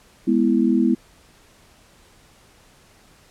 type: chord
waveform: sine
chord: E major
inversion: first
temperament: equal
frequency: 207.7 / 246.9 / 329.6 Hz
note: G#3 / B3 / E4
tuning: 0 / 0 / 0 cents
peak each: -20 / -18 / -20 dBFS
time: 0.27-0.95 s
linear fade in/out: 10 ms
effects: pink hiss -53 dBFS RMS until 3.3 s + low-pass 11000 Hz 12 dB/octave